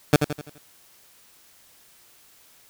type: tone with echo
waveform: 15% pulse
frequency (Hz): 148.1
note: D3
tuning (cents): +15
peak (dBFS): -5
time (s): 0.13-0.16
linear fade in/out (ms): 2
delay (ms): 84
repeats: 5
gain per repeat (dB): -7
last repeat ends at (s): 0.58
effects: white hiss -55 dBFS RMS until 2.69 s